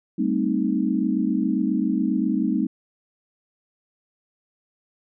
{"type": "chord", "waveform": "sine", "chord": "A half-diminished seventh", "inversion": "third", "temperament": "equal with one note detuned", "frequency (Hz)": [196, 223.3, 261.6, 311.1], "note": ["G3", "A3", "C4", "Eb4"], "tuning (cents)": [0, 26, 0, 0], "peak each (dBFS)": -25, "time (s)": [0.18, 2.67], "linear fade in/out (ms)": 10, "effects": []}